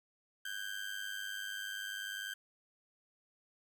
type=ring-modulated tone; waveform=30% pulse; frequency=1569 Hz; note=G6; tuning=1 cent sharp; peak=-34 dBFS; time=0.45-2.34 s; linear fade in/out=5 ms; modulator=50.1 Hz; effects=none